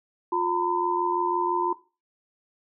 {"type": "tone cluster", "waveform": "sine", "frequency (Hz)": [353.2, 919, 1005], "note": ["F4", "A#5", "B5"], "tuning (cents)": [20, -25, 30], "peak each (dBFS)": -27, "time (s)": [0.32, 1.73], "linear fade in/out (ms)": 5, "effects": ["noise-tail reverb RT60 0.3 s tail -17 dB re dry"]}